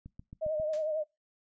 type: click train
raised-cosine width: 5 ms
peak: -33 dBFS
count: 5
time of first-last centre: 0.06-0.599 s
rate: 7.42 Hz
type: tone with vibrato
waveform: sine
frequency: 620 Hz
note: D#5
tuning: 6 cents flat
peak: -29 dBFS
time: 0.41-1.04 s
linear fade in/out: 20 ms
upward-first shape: triangle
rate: 11 Hz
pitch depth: 62 cents each way
type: noise with exponential decay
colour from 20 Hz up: white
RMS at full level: -44 dBFS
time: 0.73-0.9 s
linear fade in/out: 5 ms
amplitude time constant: 36 ms
effects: noise-tail reverb RT60 0.2 s tail -22 dB re dry + resampled to 16000 Hz